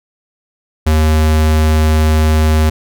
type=tone; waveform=square; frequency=77.9 Hz; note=D#2; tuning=3 cents sharp; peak=-9 dBFS; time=0.86-2.7 s; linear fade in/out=10 ms; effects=none